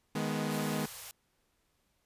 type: chord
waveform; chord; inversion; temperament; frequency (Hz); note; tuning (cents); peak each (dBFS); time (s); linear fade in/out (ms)
sawtooth; G# minor; second; equal with one note detuned; 155.56 / 209.3 / 246.9; D#3 / G#3 / B3; 0 / +14 / 0; -32 / -31 / -33; 0.15-0.86; 5
type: band-stop noise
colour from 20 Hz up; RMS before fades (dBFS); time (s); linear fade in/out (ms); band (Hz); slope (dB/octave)
white; -45; 0.51-1.11; 0; 150 to 450; 48
effects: pink hiss -75 dBFS RMS until 2.05 s + resampled to 32000 Hz